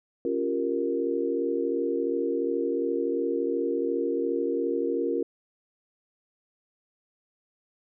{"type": "chord", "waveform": "sine", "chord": "G half-diminished seventh", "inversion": "second", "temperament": "equal", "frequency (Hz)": [277.2, 349.2, 392, 466.2], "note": ["Db4", "F4", "G4", "Bb4"], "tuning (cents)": [0, 0, 0, 0], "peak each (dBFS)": [-31, -29, -34, -28], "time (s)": [0.25, 5.23], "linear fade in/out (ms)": 2, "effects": []}